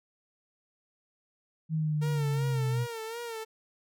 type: linear sweep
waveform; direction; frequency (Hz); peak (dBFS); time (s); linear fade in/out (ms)
sine; down; 160 to 121.9; -26; 1.69-2.87; 50
type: tone with vibrato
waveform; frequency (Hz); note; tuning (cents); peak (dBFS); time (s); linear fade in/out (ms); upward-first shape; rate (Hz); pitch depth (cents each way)
sawtooth; 458.2; A#4; -30; -32; 2.01-3.45; 20; sine; 2.7; 68
effects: none